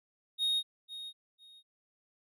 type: tone with echo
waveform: triangle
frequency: 3729 Hz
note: A#7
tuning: in tune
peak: -26 dBFS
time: 0.38-0.63 s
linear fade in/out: 50 ms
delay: 500 ms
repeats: 2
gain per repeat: -13 dB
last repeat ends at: 1.63 s
effects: none